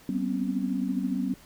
sine tone cluster, 191.9 / 244.1 / 256.5 / 271.1 Hz, G3 / B3 / C4 / C#4, -37 / -20 / -34 / -38 cents, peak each -30 / -31 / -34 / -31 dBFS, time 0.09-1.34 s, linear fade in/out 2 ms, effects pink hiss -54 dBFS RMS until 1.45 s

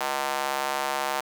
square tone with high-pass filter, 69.3 Hz, C#2, in tune, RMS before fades -28 dBFS, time 0-1.21 s, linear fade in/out 10 ms, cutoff 800 Hz, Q 1.8, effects 8-bit

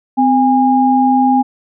sine tone pair together, 257.1 / 816.2 Hz, C4 / G#5, -30 / -30 cents, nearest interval octave + minor sixth, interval 2000 cents, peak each -11 dBFS, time 0.17-1.43 s, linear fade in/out 20 ms, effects none

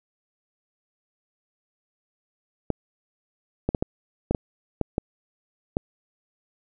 clicks, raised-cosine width 2 ms, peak -9 dBFS, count 9, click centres 2.703 / 3.69 / 3.748 / 3.825 / 4.31 / 4.348 / 4.813 / 4.981 / 5.769 s, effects none

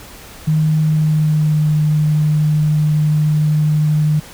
sine tone with pitch glide, 155.4 to 152.11 Hz, D#3 to D#3, -2 to -39 cents, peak -11 dBFS, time 0.47-4.2 s, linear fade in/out 10 ms, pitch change -37 cents, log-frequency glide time 0.83-1.71 s, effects pink hiss -37 dBFS RMS until 4.33 s

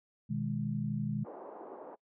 sine chord, G# minor, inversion first, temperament equal, 123.47 / 155.56 / 207.7 Hz, B2 / D#3 / G#3, 0 / 0 / 0 cents, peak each -37 / -36 / -35 dBFS, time 0.29-1.25 s, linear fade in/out 20 ms
pink band-pass noise, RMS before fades -47 dBFS, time 1.24-1.96 s, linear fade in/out 20 ms, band 340 to 900 Hz, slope 24 dB/octave
effects noise-tail reverb RT60 0.1 s tail -24 dB re dry

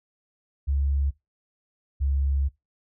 sine tone pair in turn, 69.7 / 69.1 Hz, C#2 / C#2, +10 / -5 cents, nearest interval unison, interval 15 cents, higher first, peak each -21 dBFS, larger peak neither, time 0.67-1.11 / 2-2.49 s, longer second, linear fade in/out 20 ms, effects noise-tail reverb RT60 0.2 s tail -21 dB re dry

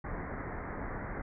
pink low-pass noise, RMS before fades -39 dBFS, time 0.04-1.22 s, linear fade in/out 5 ms, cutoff 2100 Hz, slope 96 dB/octave, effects none

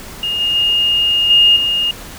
sine tone with level steps, 2840 Hz, F7, 28 cents sharp, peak -16 / -13 / -11 / -6 / -13 dBFS, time 0.23-1.91 s, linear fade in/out 2 ms, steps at 0.4 / 0.55 / 1.3 / 1.56 s, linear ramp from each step 5 ms, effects pink hiss -33 dBFS RMS until 2.18 s

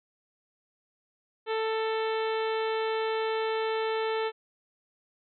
harmonic tone, 442.6 Hz, A4, 10 cents sharp, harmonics 1 / 2 / 3 / 4 / 5 / 6 / 7 / 8 / 9, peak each -28 / -34 / -38 / -40 / -42 / -44 / -45 / -46 / -47 dBFS, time 1.46-4.32 s, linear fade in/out 50 ms, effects none

